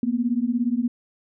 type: beating tone pair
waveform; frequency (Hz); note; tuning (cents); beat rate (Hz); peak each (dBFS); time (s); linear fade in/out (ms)
sine; 231.7 / 248.7; A#3 / B3; -10 / +12; 17; -23; 0.03-0.88; 2
effects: none